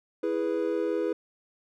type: chord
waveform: triangle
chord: E major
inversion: none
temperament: equal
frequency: 329.6 / 415.3 / 493.9 Hz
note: E4 / G#4 / B4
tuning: 0 / 0 / 0 cents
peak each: -28 dBFS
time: 0.23-1.13 s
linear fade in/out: 5 ms
effects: none